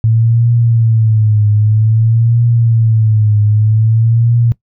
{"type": "tone with vibrato", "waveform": "sine", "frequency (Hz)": 111.4, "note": "A2", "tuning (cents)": 22, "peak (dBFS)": -7, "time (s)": [0.04, 4.52], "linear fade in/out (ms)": 0, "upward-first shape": "triangle", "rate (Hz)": 0.52, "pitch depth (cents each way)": 110, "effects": ["noise-tail reverb RT60 0.1 s tail -20 dB re dry"]}